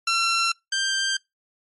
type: tone pair in turn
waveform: 15% pulse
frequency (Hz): 1356 / 1576.1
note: E6 / G6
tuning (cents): +49 / +9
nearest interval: minor third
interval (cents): 260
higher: second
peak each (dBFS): -13 / -15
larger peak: first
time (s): 0.07-0.52 / 0.72-1.17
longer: neither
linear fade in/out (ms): 5
effects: noise-tail reverb RT60 0.2 s tail -26 dB re dry + MP3 48 kbps